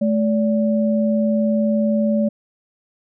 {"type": "tone pair together", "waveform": "sine", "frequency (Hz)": [215.8, 576.1], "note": ["A3", "D5"], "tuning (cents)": [-33, -33], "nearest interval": "octave + perfect fourth", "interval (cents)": 1700, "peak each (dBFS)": [-16, -21], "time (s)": [0.01, 2.29], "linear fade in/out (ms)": 10, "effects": []}